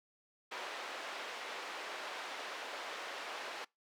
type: band-pass noise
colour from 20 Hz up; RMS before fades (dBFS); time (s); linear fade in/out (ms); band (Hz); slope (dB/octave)
pink; -44; 0.51-3.65; 10; 550 to 3600; 12
effects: noise-tail reverb RT60 0.2 s tail -24 dB re dry + high-pass 300 Hz 12 dB/octave